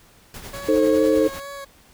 pink noise with tremolo, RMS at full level -35 dBFS, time 0.34-1.4 s, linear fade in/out 2 ms, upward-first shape triangle, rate 10 Hz, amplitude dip 60%
20% pulse tone with vibrato, 554.4 Hz, C#5, in tune, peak -28 dBFS, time 0.53-1.65 s, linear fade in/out 10 ms, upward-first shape sine, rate 2.3 Hz, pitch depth 25 cents each way
sine chord, A diminished, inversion second, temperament equal with one note detuned, 311.1 / 440 / 529 Hz, Eb4 / A4 / C5, 0 / 0 / +19 cents, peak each -19 dBFS, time 0.68-1.28 s, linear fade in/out 10 ms
effects pink hiss -53 dBFS RMS until 1.93 s

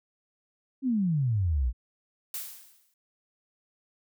sine exponential sweep, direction down, 277.2 to 55 Hz, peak -23 dBFS, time 0.82-1.73 s, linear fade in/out 50 ms
blue noise with exponential decay, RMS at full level -33 dBFS, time 2.34-2.94 s, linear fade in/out 2 ms, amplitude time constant 130 ms
effects none

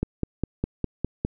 click train, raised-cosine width 3 ms, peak -11 dBFS, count 7, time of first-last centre 0.03-1.25 s, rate 4.92 Hz, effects none

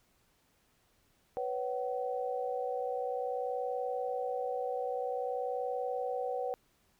sine chord, B suspended second, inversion none, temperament equal with one note detuned, 493.9 / 554.4 / 757.7 Hz, B4 / C#5 / F#5, 0 / 0 / +41 cents, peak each -35 / -39 / -37 dBFS, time 1.37-6.54 s, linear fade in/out 0 ms, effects pink hiss -71 dBFS RMS until 6.99 s

